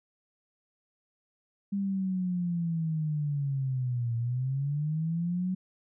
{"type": "linear two-way sweep", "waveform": "sine", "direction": "down then up", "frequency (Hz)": [200.7, 115.4, 187.4], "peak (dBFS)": -27, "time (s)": [1.72, 5.55], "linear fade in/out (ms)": 10, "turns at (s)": 4.16, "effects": []}